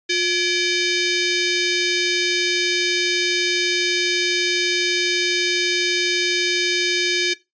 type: ring-modulated tone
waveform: 15% pulse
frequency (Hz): 1344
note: E6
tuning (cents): +33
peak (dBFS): -8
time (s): 0.09-7.34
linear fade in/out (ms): 10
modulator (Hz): 988
effects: noise-tail reverb RT60 0.2 s tail -18 dB re dry + resampled to 16000 Hz